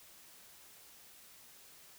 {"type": "silence", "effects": ["white hiss -58 dBFS RMS until 1.98 s"]}